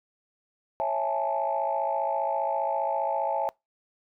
sine chord, A major seventh, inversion first, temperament just, 550 / 660 / 825 / 880 Hz, C#5 / E5 / G#5 / A5, -14 / +2 / -12 / 0 cents, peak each -31 / -29 / -30 / -29 dBFS, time 0.8-3.49 s, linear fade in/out 0 ms, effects noise-tail reverb RT60 0.2 s tail -26 dB re dry + tanh soft clip ceiling -16 dBFS

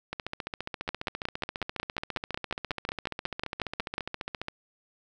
two click trains, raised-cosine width 0.3 ms, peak -13 / -17 dBFS, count 18 / 65, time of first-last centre 0.89-3.981 / 0.13-4.484 s, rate 5.5 / 14.7 Hz, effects none

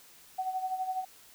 sine tone with tremolo, 750 Hz, F#5, 23 cents sharp, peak -28 dBFS, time 0.38-1.05 s, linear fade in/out 10 ms, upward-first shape sine, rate 12 Hz, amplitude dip 65%, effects white hiss -56 dBFS RMS until 1.34 s

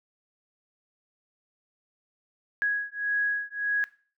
sine beating tone pair, 1661.2 / 1662.9 Hz, G#6 / G#6, 0 / +2 cents, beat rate 1.7 Hz, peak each -28 dBFS, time 2.62-3.84 s, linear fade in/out 0 ms, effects noise-tail reverb RT60 0.4 s tail -18 dB re dry

